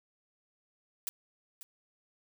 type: noise with echo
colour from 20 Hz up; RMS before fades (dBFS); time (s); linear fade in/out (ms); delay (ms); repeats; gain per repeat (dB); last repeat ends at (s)
blue; -35; 1.07-1.09; 0; 540; 1; -12; 1.63
effects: none